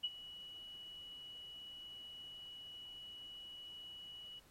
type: tone with ADSR envelope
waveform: sine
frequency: 2933 Hz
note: F#7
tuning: 16 cents flat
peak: -33 dBFS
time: 0.03-4.4 s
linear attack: 16 ms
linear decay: 40 ms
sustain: -16 dB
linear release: 13 ms
effects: pink hiss -68 dBFS RMS until 4.5 s + AAC 48 kbps